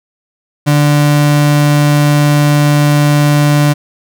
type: tone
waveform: 35% pulse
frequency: 146.83 Hz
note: D3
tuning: in tune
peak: -5 dBFS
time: 0.66-3.74 s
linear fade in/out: 20 ms
effects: none